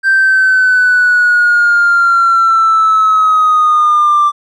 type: linear sweep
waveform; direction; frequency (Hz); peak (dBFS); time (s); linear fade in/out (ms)
triangle; down; 1571 to 1174; -3; 0.03-4.32; 50
effects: tanh soft clip ceiling -3 dBFS + resampled to 24000 Hz